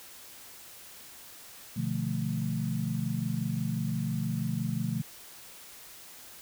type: chord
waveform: sine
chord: B half-diminished seventh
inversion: none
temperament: equal with one note detuned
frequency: 123.47 / 148.71 / 174.61 / 220 Hz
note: B2 / D3 / F3 / A3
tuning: 0 / +22 / 0 / 0 cents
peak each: -34 dBFS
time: 1.76-5.02 s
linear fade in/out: 10 ms
effects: white hiss -49 dBFS RMS until 6.41 s